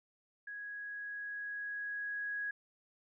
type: tone with level ramp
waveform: sine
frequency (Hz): 1661.2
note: G#6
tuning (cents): 0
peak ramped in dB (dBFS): -42 to -35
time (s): 0.47-2.51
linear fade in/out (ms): 5
effects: none